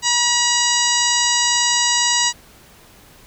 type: harmonic tone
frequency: 962 Hz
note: B5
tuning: 46 cents flat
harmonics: 1 / 2 / 3 / 4 / 5 / 6 / 7 / 8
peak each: -23 / -23 / -23 / -23 / -23 / -23 / -23 / -23 dBFS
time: 0.02-2.33 s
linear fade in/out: 50 ms
effects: pink hiss -47 dBFS RMS until 3.26 s